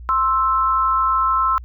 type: tone pair together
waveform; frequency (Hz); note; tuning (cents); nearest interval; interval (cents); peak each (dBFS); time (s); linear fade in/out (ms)
sine; 1051.6 / 1318.5; C6 / E6; +8 / 0; major third; 392; -18 / -17; 0.09-1.58; 0
effects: added 60 Hz sine -33 dBFS peak until 1.64 s